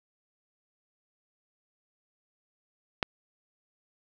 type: click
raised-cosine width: 0.3 ms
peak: -9 dBFS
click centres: 3.028 s
effects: none